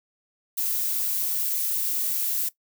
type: noise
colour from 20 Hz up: violet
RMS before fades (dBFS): -26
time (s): 0.57-2.49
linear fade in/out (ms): 10
effects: noise-tail reverb RT60 0.1 s tail -17 dB re dry